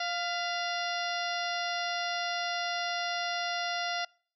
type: harmonic tone with a mistuned harmonic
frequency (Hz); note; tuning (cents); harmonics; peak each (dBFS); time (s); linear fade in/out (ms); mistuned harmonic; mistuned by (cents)
699; F5; +1; 1 / 2 / 3 / 4 / 5 / 6 / 7 / 8; -34 / -37 / -39 / -40 / -41 / -42 / -42 / -43; 0-4.05; 5; 3; -74
effects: noise-tail reverb RT60 0.5 s tail -26 dB re dry